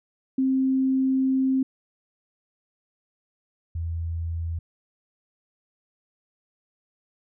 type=tone pair in turn; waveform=sine; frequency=263.9 / 83.12 Hz; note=C4 / E2; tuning=+15 / +15 cents; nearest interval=octave + minor sixth; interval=2000 cents; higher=first; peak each=-19 / -26 dBFS; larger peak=first; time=0.38-1.63 / 3.75-4.59 s; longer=first; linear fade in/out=5 ms; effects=none